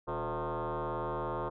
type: tone with frequency modulation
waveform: sine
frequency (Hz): 277.2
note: C#4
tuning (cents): 0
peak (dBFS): -31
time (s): 0.07-1.5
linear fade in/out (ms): 20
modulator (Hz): 158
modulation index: 5.9
effects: tanh soft clip ceiling -29 dBFS